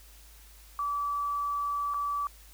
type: tone with dropouts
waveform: sine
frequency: 1153 Hz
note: D6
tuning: 32 cents flat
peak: -28 dBFS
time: 0.79-2.27 s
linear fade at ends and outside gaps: 1 ms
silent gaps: 1.938-1.943 s
effects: added 52 Hz sine -52 dBFS peak until 2.53 s + white hiss -56 dBFS RMS until 2.53 s